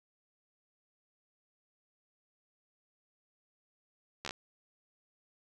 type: slowing click train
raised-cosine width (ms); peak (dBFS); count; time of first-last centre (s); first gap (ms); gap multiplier
0.2; -21; 5; 4.25-4.309; 13; 1.08
effects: none